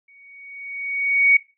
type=tone with exponential growth; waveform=sine; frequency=2239 Hz; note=C#7; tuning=17 cents sharp; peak=-9 dBFS; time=0.08-1.37 s; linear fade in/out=5 ms; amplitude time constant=280 ms; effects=noise-tail reverb RT60 0.3 s tail -19 dB re dry